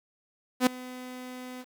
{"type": "tone with ADSR envelope", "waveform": "sawtooth", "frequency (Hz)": 252.5, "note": "B3", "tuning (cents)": 39, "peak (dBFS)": -13, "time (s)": [0.6, 1.65], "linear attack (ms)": 66, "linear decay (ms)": 6, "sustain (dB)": -22, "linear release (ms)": 46, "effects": ["9-bit"]}